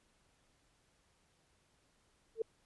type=tone with exponential growth; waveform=sine; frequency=448.2 Hz; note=A4; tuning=32 cents sharp; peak=-28 dBFS; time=2.35-2.42 s; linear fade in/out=5 ms; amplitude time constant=15 ms; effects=pink hiss -73 dBFS RMS until 2.65 s + resampled to 24000 Hz